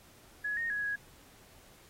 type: tone with pitch steps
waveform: sine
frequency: 1685 / 1850 / 1671 / 1661 Hz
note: G#6 / A#6 / G#6 / G#6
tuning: +25 / -14 / +10 / 0 cents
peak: -31 dBFS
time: 0.44-0.96 s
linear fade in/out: 10 ms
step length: 130 ms
effects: pink hiss -59 dBFS RMS until 1.89 s + AAC 48 kbps